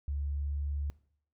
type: tone with pitch glide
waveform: sine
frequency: 71.3 to 71.84 Hz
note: C#2 to D2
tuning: +49 to -38 cents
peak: -31 dBFS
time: 0.08-0.9 s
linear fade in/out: 0 ms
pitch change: +13 cents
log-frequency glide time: 0.18-0.59 s
effects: noise-tail reverb RT60 0.6 s tail -21 dB re dry